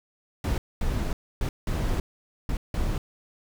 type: noise bursts at uneven times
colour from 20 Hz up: brown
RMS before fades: -26 dBFS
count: 6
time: 0.44-0.58 / 0.81-1.13 / 1.41-1.49 / 1.67-2 / 2.49-2.57 / 2.74-2.98 s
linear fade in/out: 2 ms
effects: none